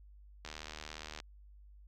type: click train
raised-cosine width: 0.2 ms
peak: -26 dBFS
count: 59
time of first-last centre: 0.45-1.201 s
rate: 77.2 Hz
effects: added 50 Hz sine -54 dBFS peak until 1.87 s